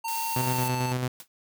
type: tone with pitch glide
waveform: square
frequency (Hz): 912 to 883.5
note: A#5 to A5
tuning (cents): -38 to +7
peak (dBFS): -30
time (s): 0.04-0.93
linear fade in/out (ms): 10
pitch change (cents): -55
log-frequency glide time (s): 0.46-0.72
type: noise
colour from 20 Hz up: blue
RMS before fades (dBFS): -34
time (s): 0.08-0.68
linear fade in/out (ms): 0
type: tone with tremolo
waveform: sawtooth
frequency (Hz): 126.2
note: B2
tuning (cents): +38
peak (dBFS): -21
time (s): 0.36-1.08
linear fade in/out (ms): 5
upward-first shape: square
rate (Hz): 9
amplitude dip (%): 35
type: noise with exponential decay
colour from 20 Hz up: white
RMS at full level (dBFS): -38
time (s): 1.2-1.28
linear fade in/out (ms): 1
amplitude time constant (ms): 17
effects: none